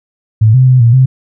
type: tone with pitch steps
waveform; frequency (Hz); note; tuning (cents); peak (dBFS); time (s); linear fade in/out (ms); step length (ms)
sine; 109.4 / 129.3 / 128 / 116.8 / 130.5; A2 / C3 / C3 / A#2 / C3; -9 / -20 / -38 / +4 / -4; -3; 0.41-1.06; 10; 130
effects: none